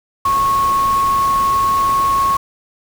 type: tone in noise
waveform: sine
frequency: 1098 Hz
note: C#6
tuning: 17 cents flat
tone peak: -12 dBFS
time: 0.25-2.37 s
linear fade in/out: 5 ms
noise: pink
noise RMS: -28 dBFS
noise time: 0.25-2.37 s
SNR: +13 dB
effects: none